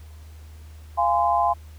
sine tone cluster, 692 / 826 / 1031 Hz, F5 / G#5 / C6, -16 / -10 / -26 cents, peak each -22 dBFS, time 0.97-1.54 s, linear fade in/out 20 ms, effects added 77 Hz sine -40 dBFS peak until 1.78 s + pink hiss -55 dBFS RMS until 1.78 s

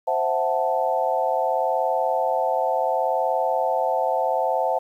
sine chord, F# half-diminished seventh, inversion second, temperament equal, 523.3 / 659.3 / 740 / 880 Hz, C5 / E5 / F#5 / A5, 0 / 0 / 0 / 0 cents, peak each -25 dBFS, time 0.07-4.79 s, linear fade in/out 10 ms, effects 9-bit

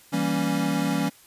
square chord, E diminished seventh, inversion none, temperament equal, 164.81 / 196 / 233.1 / 277.2 Hz, E3 / G3 / Bb3 / Db4, 0 / 0 / 0 / 0 cents, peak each -29 / -29 / -31 / -27 dBFS, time 0.12-1.1 s, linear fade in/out 20 ms, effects white hiss -53 dBFS RMS until 1.26 s + resampled to 32000 Hz

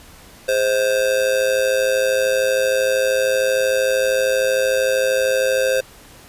square tone with amplitude modulation, 523.3 Hz, C5, in tune, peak -13 dBFS, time 0.48-5.81 s, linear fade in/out 10 ms, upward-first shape sine, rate 113 Hz, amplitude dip 70%, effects pink hiss -44 dBFS RMS until 6.28 s + resampled to 32000 Hz

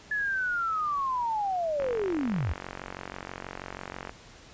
sine linear sweep, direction down, 1722 to 61.74 Hz, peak -26 dBFS, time 0.11-2.53 s, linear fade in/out 5 ms
click train, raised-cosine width 0.5 ms, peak -21 dBFS, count 107, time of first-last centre 1.8-4.094 s, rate 46.2 Hz
effects pink hiss -51 dBFS RMS until 4.53 s + resampled to 16000 Hz

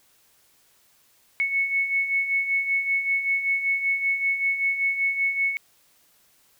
sine beating tone pair, 2203 / 2208.2 Hz, C#7 / C#7, -11 / -7 cents, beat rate 5.2 Hz, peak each -29 / -22 dBFS, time 1.4-5.57 s, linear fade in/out 0 ms, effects white hiss -61 dBFS RMS until 6.59 s

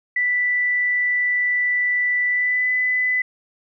sine tone with pitch glide, 1975.5 to 2003 Hz, B6 to B6, 0 to +24 cents, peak -17 dBFS, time 0.16-3.22 s, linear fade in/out 5 ms, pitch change +24 cents, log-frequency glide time 2.28-2.69 s, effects none

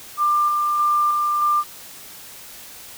sine tone with tremolo, 1192 Hz, D6, 25 cents sharp, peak -15 dBFS, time 0.17-1.64 s, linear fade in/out 50 ms, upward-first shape square, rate 1.6 Hz, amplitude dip 25%, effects white hiss -40 dBFS RMS until 2.97 s

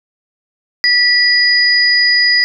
sine tone pair together, 1954 / 4924 Hz, B6 / D#8, -19 / -19 cents, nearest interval octave + major third, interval 1600 cents, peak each -11 dBFS, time 0.84-2.44 s, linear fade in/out 0 ms, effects none

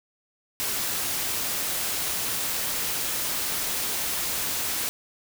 white noise, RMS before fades -28 dBFS, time 0.6-4.89 s, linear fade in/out 0 ms, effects none

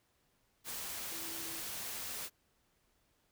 sine tone in noise, 330.2 Hz, E4, 3 cents sharp, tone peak -51 dBFS, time 1.1-1.63 s, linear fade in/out 50 ms, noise white, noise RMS -42 dBFS, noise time 0.64-2.3 s, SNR -12 dB, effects pink hiss -75 dBFS RMS until 3.31 s

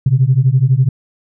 sine beating tone pair, 124.9 / 136.9 Hz, B2 / C#3, +20 / -21 cents, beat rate 12 Hz, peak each -11 dBFS, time 0.06-0.89 s, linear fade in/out 5 ms, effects tanh soft clip ceiling -1 dBFS

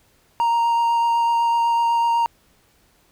triangle tone with vibrato, 932.3 Hz, A#5, in tune, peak -14 dBFS, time 0.4-2.26 s, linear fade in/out 0 ms, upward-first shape sine, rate 8 Hz, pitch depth 9 cents each way, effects pink hiss -59 dBFS RMS until 3.11 s

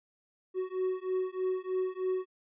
triangle beating tone pair, 370.6 / 373.8 Hz, F#4 / F#4, +3 / +18 cents, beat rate 3.2 Hz, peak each -31 / -31 dBFS, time 0.54-2.26 s, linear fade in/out 50 ms, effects resampled to 8000 Hz

